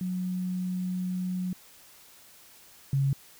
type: tone pair in turn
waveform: sine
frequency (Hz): 182.8 / 137.33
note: F#3 / C#3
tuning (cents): -21 / -16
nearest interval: perfect fourth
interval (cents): 495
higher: first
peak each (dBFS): -28 / -22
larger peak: second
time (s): 0.01-1.53 / 2.93-3.13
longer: first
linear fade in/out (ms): 2
effects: white hiss -54 dBFS RMS until 3.39 s